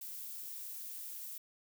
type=noise; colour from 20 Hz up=violet; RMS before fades=-45 dBFS; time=0.01-1.38 s; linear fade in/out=5 ms; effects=none